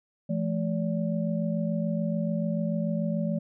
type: tone cluster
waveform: sine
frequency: 169.8 / 216.7 / 576 Hz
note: F3 / A3 / D5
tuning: -48 / -26 / -34 cents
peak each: -28 / -29 / -34 dBFS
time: 0.29-3.39 s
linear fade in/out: 10 ms
effects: none